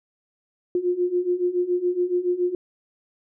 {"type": "beating tone pair", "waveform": "sine", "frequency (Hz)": [352.5, 359.6], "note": ["F4", "F#4"], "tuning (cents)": [16, -49], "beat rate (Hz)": 7.1, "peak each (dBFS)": [-25, -22], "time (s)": [0.75, 2.55], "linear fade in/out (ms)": 2, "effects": []}